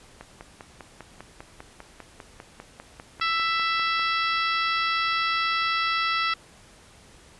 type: click train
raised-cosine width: 0.5 ms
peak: -24 dBFS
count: 20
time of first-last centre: 0.21-3.995 s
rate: 5.02 Hz
type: harmonic tone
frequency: 662 Hz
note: E5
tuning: 7 cents sharp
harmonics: 2 / 3 / 4 / 5 / 6 / 7 / 8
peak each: -25 / -29 / -31 / -33 / -35 / -36 / -37 dBFS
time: 3.21-6.34 s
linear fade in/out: 5 ms
effects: pink hiss -52 dBFS RMS until 7.39 s + resampled to 24000 Hz